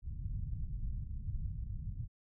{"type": "low-pass noise", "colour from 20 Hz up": "pink", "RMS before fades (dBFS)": -39, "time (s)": [0.02, 2.08], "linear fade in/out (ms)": 50, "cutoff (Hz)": 130, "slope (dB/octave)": 24, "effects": []}